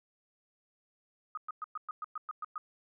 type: tone bursts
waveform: sine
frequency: 1249 Hz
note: D#6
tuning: 6 cents sharp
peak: -35 dBFS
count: 10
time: 1.35-2.58 s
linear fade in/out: 2 ms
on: 24 ms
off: 110 ms
effects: none